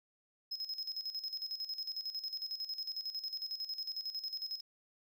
triangle tone with tremolo, 5130 Hz, E8, 48 cents flat, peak -35 dBFS, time 0.51-4.61 s, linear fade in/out 10 ms, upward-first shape square, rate 11 Hz, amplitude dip 70%, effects none

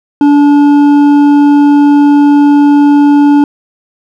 sine tone with hard clipping, 288.9 Hz, D4, 28 cents flat, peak -4 dBFS, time 0.21-3.44 s, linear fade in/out 2 ms, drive 7 dB, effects none

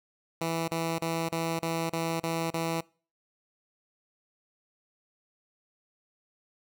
10% pulse tone bursts, 164.81 Hz, E3, in tune, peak -20 dBFS, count 8, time 0.41-2.808 s, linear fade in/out 5 ms, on 270 ms, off 34 ms, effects noise-tail reverb RT60 0.4 s tail -25 dB re dry

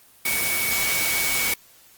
sine tone in noise, 2245 Hz, C#7, 21 cents sharp, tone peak -25 dBFS, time 0.25-1.54 s, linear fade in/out 5 ms, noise white, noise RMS -24 dBFS, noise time 0.25-1.54 s, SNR -4 dB, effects white hiss -53 dBFS RMS until 1.97 s + Opus 24 kbps

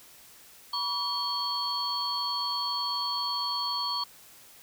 sine tone cluster, 970 / 1138 / 3219 / 4412 Hz, B5 / C#6 / G7 / C#8, -31 / +45 / +45 / -9 cents, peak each -35 / -35 / -38 / -30 dBFS, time 0.73-4.04 s, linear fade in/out 5 ms, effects white hiss -53 dBFS RMS until 4.62 s

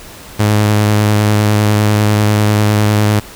sawtooth tone with vibrato, 105.3 Hz, G#2, 24 cents sharp, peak -5 dBFS, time 0.39-3.2 s, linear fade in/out 10 ms, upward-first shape sine, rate 10 Hz, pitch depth 17 cents each way, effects pink hiss -34 dBFS RMS until 3.35 s

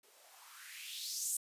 violet noise with band-pass filter sweep, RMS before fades -44 dBFS, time 0.03-1.37 s, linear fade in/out 5 ms, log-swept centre 380 to 8800 Hz, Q 3.5, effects resampled to 32000 Hz

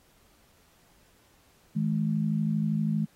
sine tone pair together, 160 / 212.6 Hz, D#3 / G#3, +49 / +41 cents, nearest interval perfect fourth, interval 492 cents, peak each -27 dBFS, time 1.75-3.06 s, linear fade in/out 20 ms, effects pink hiss -63 dBFS RMS until 3.15 s + AAC 48 kbps

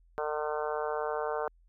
harmonic tone, 151.3 Hz, D#3, 48 cents flat, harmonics 3 / 4 / 5 / 6 / 7 / 8 / 9 / 10, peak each -34 / -36 / -38 / -40 / -41 / -42 / -43 / -44 dBFS, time 0.18-1.48 s, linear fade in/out 0 ms, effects added 42 Hz sine -59 dBFS peak until 1.68 s

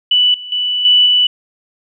sine tone with level steps, 2969 Hz, F#7, 5 cents sharp, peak -8 / -26 / -14 / -6 / -8 dBFS, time 0.11-1.27 s, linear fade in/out 5 ms, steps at 0.34 / 0.52 / 0.85 / 1.06 s, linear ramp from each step 2 ms, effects none

